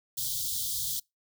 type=band-stop noise; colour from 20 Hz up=white; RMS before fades=-32 dBFS; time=0.17-1 s; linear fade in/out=10 ms; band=160 to 3200 Hz; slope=96 dB/octave; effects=noise-tail reverb RT60 0.2 s tail -26 dB re dry